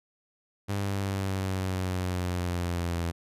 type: exponential sweep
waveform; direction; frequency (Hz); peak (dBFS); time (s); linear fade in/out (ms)
sawtooth; down; 100.6 to 84.5; -24; 0.68-3.12; 20
effects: resampled to 32000 Hz